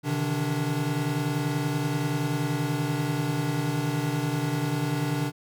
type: tone cluster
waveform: square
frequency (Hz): 130.3 / 150.5 / 160.9 / 291.6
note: C3 / D3 / E3 / D4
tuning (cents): -7 / +43 / -42 / -12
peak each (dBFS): -31 / -30 / -36 / -31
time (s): 0.03-5.32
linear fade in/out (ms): 50
effects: none